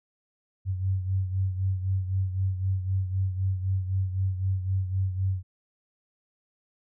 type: beating tone pair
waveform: sine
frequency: 94.2 / 98.1 Hz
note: F#2 / G2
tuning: +32 / +2 cents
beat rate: 3.9 Hz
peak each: -25 / -32 dBFS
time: 0.65-5.43 s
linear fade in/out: 50 ms
effects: none